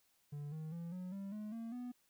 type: tone with pitch steps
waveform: triangle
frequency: 145.6 / 156.95 / 169.19 / 182.39 / 196.61 / 211.9 / 228.5 / 246.3 Hz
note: D3 / D#3 / E3 / F#3 / G3 / G#3 / A#3 / B3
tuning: -15 / +15 / +45 / -25 / +5 / +35 / -34 / -5 cents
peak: -40 dBFS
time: 0.32-1.92 s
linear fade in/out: 10 ms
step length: 200 ms
effects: white hiss -75 dBFS RMS until 2.09 s